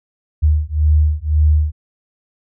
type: beating tone pair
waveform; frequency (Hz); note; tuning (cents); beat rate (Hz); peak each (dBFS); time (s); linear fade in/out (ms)
sine; 75.3 / 77.2; D2 / D#2; +44 / -13; 1.9; -14; 0.42-1.72; 20
effects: none